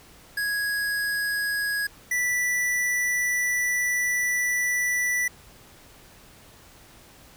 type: tone pair in turn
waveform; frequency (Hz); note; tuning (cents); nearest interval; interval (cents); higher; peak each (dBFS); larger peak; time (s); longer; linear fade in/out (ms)
square; 1661.2 / 1969.8; G#6 / B6; 0 / -5; minor third; 295; second; -25 / -23; second; 0.37-1.87 / 2.11-5.28; second; 5
effects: pink hiss -51 dBFS RMS until 7.36 s